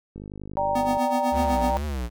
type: click train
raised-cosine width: 3 ms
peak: -25 dBFS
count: 42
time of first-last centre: 0.16-0.97 s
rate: 50.6 Hz
type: chord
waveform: sine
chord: G minor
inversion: second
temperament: equal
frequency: 587.3 / 784 / 932.3 Hz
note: D5 / G5 / Bb5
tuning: 0 / 0 / 0 cents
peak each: -26 dBFS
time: 0.57-1.77 s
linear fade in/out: 0 ms
type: tone with tremolo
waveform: square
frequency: 249.1 Hz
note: B3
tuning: 15 cents sharp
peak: -24 dBFS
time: 0.75-1.71 s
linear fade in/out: 5 ms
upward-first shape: sine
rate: 8 Hz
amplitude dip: 80%
type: tone with vibrato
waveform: square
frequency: 66.6 Hz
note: C2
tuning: 31 cents sharp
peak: -27 dBFS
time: 1.31-2.1 s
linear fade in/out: 50 ms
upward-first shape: triangle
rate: 2.3 Hz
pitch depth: 240 cents each way
effects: none